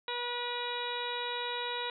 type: harmonic tone with a mistuned harmonic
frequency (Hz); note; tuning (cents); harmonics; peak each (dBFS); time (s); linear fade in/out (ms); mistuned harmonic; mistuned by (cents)
484.6; B4; -33; 1 / 2 / 3 / 4 / 5 / 6 / 7 / 8; -40 / -38 / -43 / -44 / -44 / -46 / -45 / -39; 0.08-1.9; 2; 8; -21
effects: none